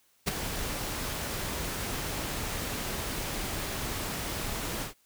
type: noise with ADSR envelope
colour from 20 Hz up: pink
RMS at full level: -26 dBFS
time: 0.26-4.94 s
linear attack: 22 ms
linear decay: 12 ms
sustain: -8 dB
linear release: 120 ms
effects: white hiss -67 dBFS RMS until 5.05 s